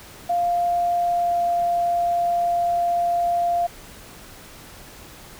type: tone with pitch glide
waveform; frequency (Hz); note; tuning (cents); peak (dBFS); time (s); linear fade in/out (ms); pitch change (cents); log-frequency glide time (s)
sine; 698.5 to 694.5; F5 to F5; 0 to -10; -18; 0.29-3.67; 10; -10; 1.11-1.43
effects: pink hiss -43 dBFS RMS until 5.39 s